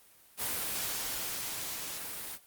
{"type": "noise with level ramp", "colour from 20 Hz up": "white", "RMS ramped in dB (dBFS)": [-33, -41], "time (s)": [0.37, 2.39], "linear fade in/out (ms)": 50, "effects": ["white hiss -60 dBFS RMS until 2.46 s", "Opus 32 kbps"]}